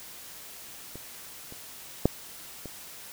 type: clicks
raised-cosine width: 2 ms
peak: -27 / -30 / -6 / -25 dBFS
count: 4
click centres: 0.956 / 1.524 / 2.056 / 2.657 s
effects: white hiss -45 dBFS RMS until 3.12 s